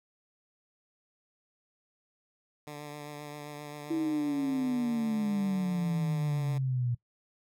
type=tone with vibrato; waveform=10% pulse; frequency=147.6 Hz; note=D3; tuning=9 cents sharp; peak=-32 dBFS; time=2.67-6.58 s; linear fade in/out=2 ms; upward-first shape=triangle; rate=7.6 Hz; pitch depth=24 cents each way
type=exponential sweep; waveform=sine; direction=down; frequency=329.6 to 118.9 Hz; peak=-27 dBFS; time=3.9-6.95 s; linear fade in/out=10 ms
effects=noise-tail reverb RT60 0.1 s tail -20 dB re dry